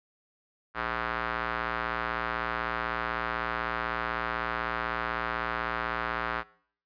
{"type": "tone with band-pass filter", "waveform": "square", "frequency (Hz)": 58, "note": "A#1", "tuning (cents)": -8, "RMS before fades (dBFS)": -32, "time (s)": [0.74, 6.44], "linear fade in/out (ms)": 50, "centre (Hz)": 1400, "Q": 2.2, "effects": ["noise-tail reverb RT60 0.6 s tail -22 dB re dry", "resampled to 11025 Hz"]}